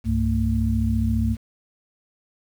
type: tone cluster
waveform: sine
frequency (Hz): 66.5 / 101.1 / 225.1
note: C2 / G#2 / A3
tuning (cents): +29 / -46 / +40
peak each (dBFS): -23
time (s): 0.04-1.37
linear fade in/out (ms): 50
effects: 8-bit